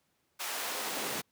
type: noise with high-pass filter sweep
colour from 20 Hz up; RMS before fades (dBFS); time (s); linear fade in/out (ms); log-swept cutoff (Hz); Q
pink; -36; 0.39-1.22; 20; 960 to 220; 0.75
effects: pink hiss -75 dBFS RMS until 1.31 s + high-pass 100 Hz 12 dB/octave